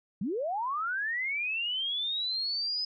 sine linear sweep, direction up, 164.81 to 5070 Hz, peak -29 dBFS, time 0.21-2.85 s, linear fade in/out 5 ms, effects none

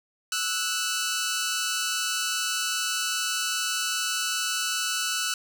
10% pulse tone pair together, 1317.5 / 1480 Hz, E6 / F#6, -1 / 0 cents, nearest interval major second, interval 201 cents, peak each -22 / -19 dBFS, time 0.32-5.34 s, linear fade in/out 2 ms, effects none

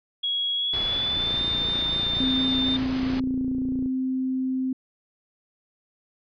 sine tone with pitch glide, 3322 to 3602 Hz, G#7 to A7, 0 to +40 cents, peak -23 dBFS, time 0.23-2.77 s, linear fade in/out 10 ms, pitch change +140 cents, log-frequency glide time 0.55-1.43 s
pink noise, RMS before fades -34 dBFS, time 0.73-3.2 s, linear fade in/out 5 ms
click train, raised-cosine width 3 ms, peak -23 dBFS, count 79, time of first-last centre 1.17-3.86 s, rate 29 Hz
sine tone, 260 Hz, C4, 11 cents flat, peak -23 dBFS, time 2.2-4.73 s, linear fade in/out 5 ms
effects resampled to 11025 Hz

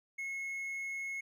triangle tone, 2176 Hz, C#7, 33 cents flat, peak -35 dBFS, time 0.18-1.21 s, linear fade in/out 10 ms, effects none

